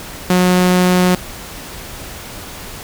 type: tone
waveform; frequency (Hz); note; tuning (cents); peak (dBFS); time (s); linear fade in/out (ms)
sawtooth; 181.3; F#3; -35; -6; 0.3-1.15; 2
effects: pink hiss -31 dBFS RMS until 2.83 s